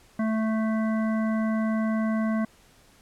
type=harmonic tone; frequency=220 Hz; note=A3; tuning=in tune; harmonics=1 / 3 / 5 / 7 / 9; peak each=-23 / -33 / -37 / -40 / -42 dBFS; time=0.19-2.45 s; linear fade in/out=5 ms; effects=pink hiss -57 dBFS RMS until 3.01 s + low-pass 12000 Hz 12 dB/octave